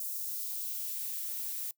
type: noise with high-pass filter sweep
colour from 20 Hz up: violet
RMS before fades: -37 dBFS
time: 0-1.71 s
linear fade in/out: 2 ms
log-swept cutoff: 6100 to 880 Hz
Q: 0.92
effects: noise-tail reverb RT60 0.1 s tail -22 dB re dry